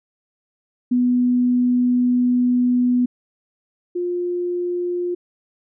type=tone pair in turn; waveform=sine; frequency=247.1 / 353.5 Hz; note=B3 / F4; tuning=+1 / +21 cents; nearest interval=tritone; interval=620 cents; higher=second; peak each=-14 / -20 dBFS; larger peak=first; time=0.91-3.06 / 3.95-5.15 s; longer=first; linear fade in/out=10 ms; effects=none